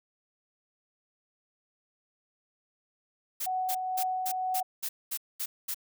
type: noise bursts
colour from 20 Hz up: blue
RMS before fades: -33 dBFS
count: 9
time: 3.4-5.745 s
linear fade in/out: 10 ms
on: 65 ms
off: 220 ms
type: tone with tremolo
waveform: sine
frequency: 744 Hz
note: F#5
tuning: 9 cents sharp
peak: -27 dBFS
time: 3.46-4.63 s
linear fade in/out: 10 ms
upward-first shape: triangle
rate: 2.1 Hz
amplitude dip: 35%
effects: none